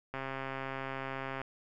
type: click train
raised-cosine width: 0.5 ms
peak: -23 dBFS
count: 172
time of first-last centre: 0.14-1.416 s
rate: 134 Hz
effects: none